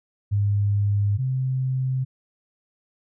sine tone pair in turn, 101.8 / 130.41 Hz, G#2 / C3, -34 / -5 cents, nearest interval major third, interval 429 cents, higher second, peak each -18 / -21 dBFS, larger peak first, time 0.31-1.18 / 1.18-2.05 s, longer neither, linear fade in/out 20 ms, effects none

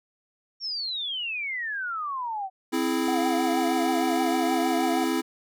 sine exponential sweep, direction down, 5588 to 740 Hz, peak -28 dBFS, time 0.6-2.5 s, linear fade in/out 50 ms
square chord, C augmented, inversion none, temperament equal with one note detuned, 261.6 / 329.6 / 419.6 Hz, C4 / E4 / G#4, 0 / 0 / +18 cents, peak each -28 / -27 / -33 dBFS, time 2.72-5.22 s, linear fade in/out 20 ms
triangle tone with vibrato, 730 Hz, F#5, 24 cents flat, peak -25 dBFS, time 3.08-5.04 s, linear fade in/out 0 ms, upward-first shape triangle, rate 6.4 Hz, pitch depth 120 cents each way
effects none

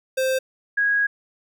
square / sine tone pair in turn, 523.3 / 1649.9 Hz, C5 / G#6, 0 / -12 cents, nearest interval octave + minor sixth, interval 1988 cents, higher second, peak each -20 / -17 dBFS, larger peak second, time 0.17-0.39 / 0.77-1.07 s, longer second, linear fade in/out 10 ms, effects none

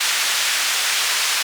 pink band-pass noise, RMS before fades -20 dBFS, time 0-1.43 s, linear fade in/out 10 ms, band 1700 to 8400 Hz, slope 12 dB/octave, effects none

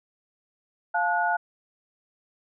sine tone cluster, 700 / 869 / 1455 Hz, F5 / A5 / F#6, +4 / -22 / -29 cents, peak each -26 dBFS, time 0.94-1.37 s, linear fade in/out 10 ms, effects none

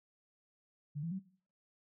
sine tone with pitch steps, 146.83 / 166.73 / 189.32 Hz, D3 / E3 / F#3, 0 / +20 / +40 cents, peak -36 dBFS, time 0.95-1.196 s, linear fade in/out 20 ms, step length 82 ms, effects noise-tail reverb RT60 0.5 s tail -20 dB re dry

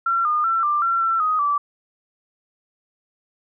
sine tone with pitch steps, 1361 / 1217 / 1345 / 1186 / 1360 / 1344 / 1252 / 1159 Hz, F6 / D#6 / E6 / D6 / F6 / E6 / D#6 / D6, -45 / -39 / +34 / +17 / -46 / +33 / +10 / -23 cents, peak -17 dBFS, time 0.06-1.58 s, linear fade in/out 5 ms, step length 190 ms, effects none

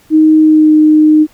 sine tone with pitch glide, 312.1 to 307.4 Hz, D#4 to D#4, +5 to -21 cents, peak -3 dBFS, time 0.1-1.27 s, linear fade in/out 50 ms, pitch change -26 cents, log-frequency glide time 0.39-0.74 s, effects pink hiss -47 dBFS RMS until 1.33 s

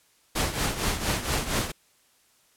pink noise with tremolo, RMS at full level -24 dBFS, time 0.35-1.72 s, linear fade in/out 10 ms, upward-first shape triangle, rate 4.3 Hz, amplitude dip 75%, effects white hiss -63 dBFS RMS until 2.56 s + low-pass 12000 Hz 12 dB/octave

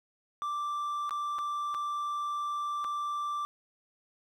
triangle tone with dropouts, 1174.7 Hz, D6, in tune, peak -29 dBFS, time 0.42-3.45 s, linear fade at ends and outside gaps 0 ms, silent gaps 1.094-1.108 / 1.385-1.389 / 1.743-1.747 / 2.843-2.847 s, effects none

